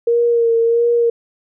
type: tone with vibrato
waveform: sine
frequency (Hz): 466.2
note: A#4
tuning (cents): 0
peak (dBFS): -11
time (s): 0.07-1.1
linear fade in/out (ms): 5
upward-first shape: sine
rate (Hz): 1.5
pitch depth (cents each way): 28
effects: none